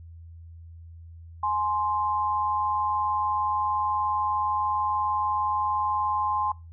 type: tone pair together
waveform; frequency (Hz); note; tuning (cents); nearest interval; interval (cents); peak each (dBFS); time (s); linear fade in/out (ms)
sine; 840 / 1046.5; G#5 / C6; +19 / 0; major third; 381; -27 / -25; 1.43-6.52; 5
effects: noise-tail reverb RT60 0.3 s tail -23 dB re dry + added 83 Hz sine -42 dBFS peak until 6.72 s